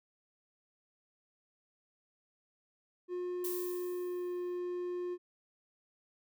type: tone with pitch glide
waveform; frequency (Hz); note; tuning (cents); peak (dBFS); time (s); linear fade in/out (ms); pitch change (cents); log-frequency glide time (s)
triangle; 358.2 to 356.1; F4 to F4; +44 to +34; -33; 3.08-5.18; 50; -10; 3.95-4.35
type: noise with exponential decay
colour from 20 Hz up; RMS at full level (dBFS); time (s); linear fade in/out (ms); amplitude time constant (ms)
violet; -38; 3.44-4.59; 5; 250
effects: none